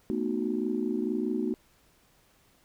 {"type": "chord", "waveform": "sine", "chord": "B dominant seventh", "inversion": "third", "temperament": "just", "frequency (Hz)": [222.2, 246.9, 308.7, 370.4], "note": ["A3", "B3", "D#4", "F#4"], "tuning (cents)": [17, 0, -14, 2], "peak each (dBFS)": -32, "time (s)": [0.1, 1.54], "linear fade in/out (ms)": 0, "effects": ["tanh soft clip ceiling -16 dBFS", "pink hiss -64 dBFS RMS until 2.64 s"]}